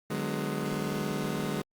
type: chord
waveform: 25% pulse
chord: G# half-diminished seventh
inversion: second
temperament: just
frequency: 149.51 / 186.89 / 207.7 / 249.2 Hz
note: D3 / F#3 / G#3 / B3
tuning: +31 / +18 / 0 / +16 cents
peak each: -31 / -33 / -30 / -35 dBFS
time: 0.1-1.62 s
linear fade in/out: 5 ms
effects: Opus 32 kbps